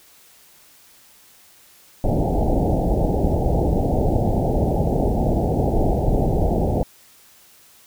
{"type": "low-pass noise", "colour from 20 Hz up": "pink", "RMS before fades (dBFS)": -19, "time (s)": [2.04, 6.83], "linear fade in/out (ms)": 2, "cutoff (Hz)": 830, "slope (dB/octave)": 96, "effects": ["white hiss -51 dBFS RMS until 7.86 s"]}